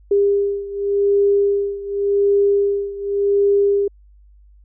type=beating tone pair; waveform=sine; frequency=401.8 / 402.68 Hz; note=G4 / G4; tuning=+43 / +47 cents; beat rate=0.88 Hz; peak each=-16 / -19 dBFS; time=0.11-3.88 s; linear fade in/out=5 ms; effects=added 50 Hz sine -45 dBFS peak until 4.64 s